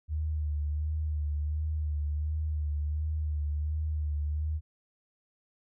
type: tone with vibrato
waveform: sine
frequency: 75.7 Hz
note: D#2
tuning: 47 cents flat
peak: -28 dBFS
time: 0.08-4.61 s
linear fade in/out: 50 ms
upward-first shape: sine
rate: 1.4 Hz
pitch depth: 42 cents each way
effects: none